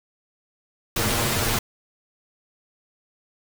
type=noise with comb filter; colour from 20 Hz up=pink; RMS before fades=-23 dBFS; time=0.96-1.59 s; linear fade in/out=5 ms; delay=8.6 ms; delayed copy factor=+1; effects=none